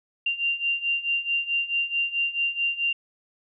sine beating tone pair, 2776 / 2780.6 Hz, F7 / F7, -11 / -8 cents, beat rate 4.6 Hz, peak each -28 / -25 dBFS, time 0.26-2.93 s, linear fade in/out 5 ms, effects none

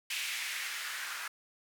blue noise with band-pass filter sweep, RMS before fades -38 dBFS, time 0.1-1.28 s, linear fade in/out 5 ms, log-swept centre 2500 to 1400 Hz, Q 2.2, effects none

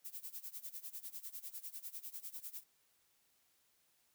violet noise with tremolo, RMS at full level -45 dBFS, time 0.04-2.64 s, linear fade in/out 20 ms, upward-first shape sine, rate 10 Hz, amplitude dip 90%, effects white hiss -75 dBFS RMS until 4.14 s

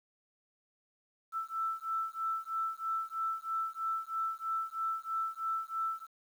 sine beating tone pair, 1324 / 1327.1 Hz, E6 / E6, +7 / +11 cents, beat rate 3.1 Hz, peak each -36 / -36 dBFS, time 1.32-6.07 s, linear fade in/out 50 ms, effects 10-bit

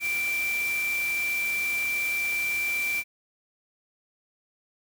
sine tone in noise, 2349 Hz, D7, in tune, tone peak -25 dBFS, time 0-3.04 s, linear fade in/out 50 ms, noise white, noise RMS -37 dBFS, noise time 0-3.04 s, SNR +9 dB, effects none

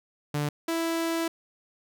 sawtooth tone pair in turn, 147.2 / 330.5 Hz, D3 / E4, +4 / +5 cents, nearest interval octave + major second, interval 1401 cents, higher second, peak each -22 dBFS, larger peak neither, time 0.34-0.49 / 0.68-1.28 s, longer second, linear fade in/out 5 ms, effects none

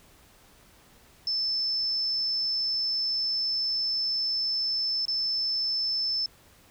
sine tone with dropouts, 5274 Hz, E8, in tune, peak -25 dBFS, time 1.27-6.26 s, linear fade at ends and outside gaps 2 ms, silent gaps 5.054-5.081 s, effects pink hiss -57 dBFS RMS until 6.7 s

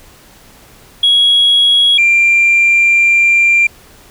sine tone pair in turn, 3322 / 2376 Hz, G#7 / D7, 0 / +20 cents, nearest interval tritone, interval 580 cents, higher first, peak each -5 dBFS, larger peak neither, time 1.03-1.98 / 1.98-3.67 s, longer second, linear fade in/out 5 ms, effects tanh soft clip ceiling -3 dBFS + pink hiss -42 dBFS RMS until 4.1 s

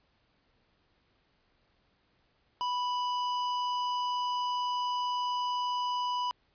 sine tone with hard clipping, 987.8 Hz, B5, in tune, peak -31 dBFS, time 2.61-6.31 s, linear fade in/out 0 ms, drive 18 dB, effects pink hiss -71 dBFS RMS until 6.54 s + resampled to 11025 Hz

